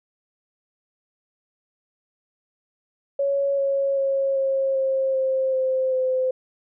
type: tone with pitch steps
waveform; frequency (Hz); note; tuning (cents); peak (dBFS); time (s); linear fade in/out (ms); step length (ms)
sine; 557 / 550.9 / 544.9 / 539 / 533.1 / 527.3 / 521.5 / 515.8; C#5 / C#5 / C#5 / C#5 / C5 / C5 / C5 / C5; +8 / -11 / -30 / -49 / +32 / +13 / -6 / -25; -19; 3.19-6.31; 5; 390
effects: none